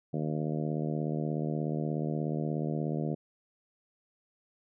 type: harmonic tone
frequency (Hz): 76.7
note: D#2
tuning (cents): -24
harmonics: 2 / 3 / 4 / 5 / 6 / 7 / 8 / 9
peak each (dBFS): -32 / -36 / -38 / -40 / -42 / -43 / -44 / -45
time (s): 0.13-3.15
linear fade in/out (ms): 10
effects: none